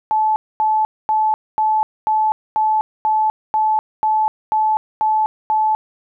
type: tone bursts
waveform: sine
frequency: 866 Hz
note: A5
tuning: 28 cents flat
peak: -13 dBFS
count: 12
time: 0.11-5.75 s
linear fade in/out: 0 ms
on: 250 ms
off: 240 ms
effects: none